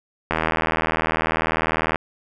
click train, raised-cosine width 0.5 ms, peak -5 dBFS, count 133, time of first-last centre 0.31-1.958 s, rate 80.1 Hz, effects none

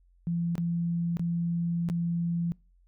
sine tone with dropouts, 170.2 Hz, F3, 44 cents flat, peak -26 dBFS, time 0.27-2.52 s, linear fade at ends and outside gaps 0 ms, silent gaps 0.554-0.58 / 1.17-1.195 / 1.888-1.899 s, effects noise-tail reverb RT60 0.3 s tail -25 dB re dry + added 44 Hz sine -59 dBFS peak until 2.87 s

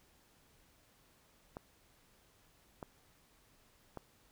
clicks, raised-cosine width 1 ms, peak -29 dBFS, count 3, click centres 1.569 / 2.828 / 3.973 s, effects pink hiss -68 dBFS RMS until 4.31 s

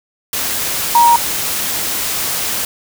sine tone in noise, 943 Hz, A#5, 20 cents sharp, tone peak -6 dBFS, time 0.95-1.16 s, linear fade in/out 2 ms, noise white, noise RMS -19 dBFS, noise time 0.33-2.65 s, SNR +10 dB, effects none

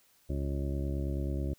harmonic tone, 69.3 Hz, C#2, in tune, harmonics 1 / 2 / 3 / 4 / 5 / 6 / 8 / 9, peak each -32 / -37 / -43 / -41 / -41 / -49 / -46 / -51 dBFS, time 0.29-1.54 s, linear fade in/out 10 ms, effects white hiss -66 dBFS RMS until 1.58 s

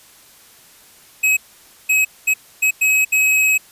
square tone bursts at uneven times, 2553 Hz, D#7, 44 cents sharp, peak -13 dBFS, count 6, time 1.23-1.37 / 1.89-2.05 / 2.27-2.34 / 2.62-2.71 / 2.81-3.05 / 3.12-3.58 s, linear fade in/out 10 ms, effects white hiss -47 dBFS RMS until 3.71 s + resampled to 32000 Hz

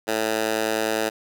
10% pulse tone with high-pass filter, 110 Hz, A2, in tune, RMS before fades -24 dBFS, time 0.07-1.1 s, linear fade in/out 20 ms, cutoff 410 Hz, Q 0.79, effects none

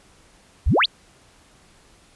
sine exponential sweep, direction up, 43.45 to 4978 Hz, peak -14 dBFS, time 0.66-0.86 s, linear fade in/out 10 ms, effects pink hiss -54 dBFS RMS until 2.15 s + resampled to 24000 Hz

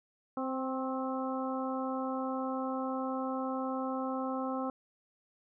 harmonic tone with a mistuned harmonic, 261.6 Hz, C4, in tune, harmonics 1 / 2 / 3 / 4 / 5, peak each -35 / -38 / -40 / -41 / -42 dBFS, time 0.37-4.7 s, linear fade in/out 2 ms, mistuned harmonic 4, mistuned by +32 cents, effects none

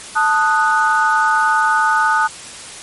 sine chord, D# diminished, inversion second, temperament equal, 880 / 1244.5 / 1480 Hz, A5 / D#6 / F#6, 0 / 0 / 0 cents, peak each -16 dBFS, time 0.15-2.28 s, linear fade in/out 20 ms, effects white hiss -33 dBFS RMS until 2.82 s + MP3 48 kbps

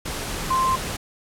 sine tone in noise, 1046.5 Hz, C6, in tune, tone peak -18 dBFS, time 0.5-0.76 s, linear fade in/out 10 ms, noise pink, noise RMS -29 dBFS, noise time 0.05-0.97 s, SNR +8 dB, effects low-pass 12000 Hz 12 dB/octave

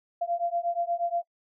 sine beating tone pair, 685 / 693.4 Hz, F5 / F5, -34 / -13 cents, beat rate 8.4 Hz, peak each -29 dBFS, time 0.21-1.23 s, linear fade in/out 10 ms, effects noise-tail reverb RT60 0.1 s tail -24 dB re dry

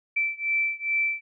sine beating tone pair, 2329 / 2331.4 Hz, D7 / D7, -15 / -13 cents, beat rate 2.4 Hz, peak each -26 / -27 dBFS, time 0.16-1.21 s, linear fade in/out 10 ms, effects none

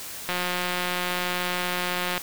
click train, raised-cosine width 0.3 ms, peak -11 dBFS, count 339, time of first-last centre 0.29-2.178 s, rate 179 Hz, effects white hiss -37 dBFS RMS until 2.22 s

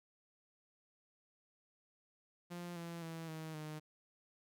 sawtooth tone with pitch steps, 174.61 / 169.15 / 163.86 / 158.74 / 153.77 Hz, F3 / E3 / E3 / D#3 / D#3, 0 / +45 / -10 / +35 / -20 cents, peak -40 dBFS, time 2.5-3.8 s, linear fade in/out 20 ms, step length 260 ms, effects none

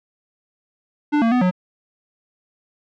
square tone with pitch steps, 295.7 / 228.6 / 248.9 / 182.3 Hz, D4 / A#3 / B3 / F#3, +12 / -34 / +14 / -25 cents, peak -15 dBFS, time 1.12-1.512 s, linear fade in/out 20 ms, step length 98 ms, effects low-pass 2000 Hz 12 dB/octave

